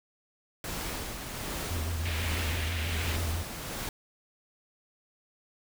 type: noise with tremolo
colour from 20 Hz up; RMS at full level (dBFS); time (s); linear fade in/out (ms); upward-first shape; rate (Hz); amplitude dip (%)
pink; -35; 0.64-3.89; 2; sine; 1.3; 40
type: tone with vibrato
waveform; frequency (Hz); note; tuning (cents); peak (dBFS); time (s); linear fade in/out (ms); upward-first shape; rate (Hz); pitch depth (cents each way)
triangle; 82.41; E2; 0; -28; 1.7-3.43; 10; sine; 6.1; 96
type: band-pass noise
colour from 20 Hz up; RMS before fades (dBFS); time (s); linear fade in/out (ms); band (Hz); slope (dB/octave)
white; -39; 2.05-3.16; 5; 1700 to 3100; 24
effects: none